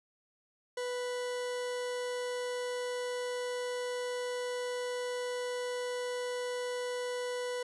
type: tone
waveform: 40% pulse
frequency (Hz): 493.9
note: B4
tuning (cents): 0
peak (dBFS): -33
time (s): 0.77-7.63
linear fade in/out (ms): 5
effects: resampled to 24000 Hz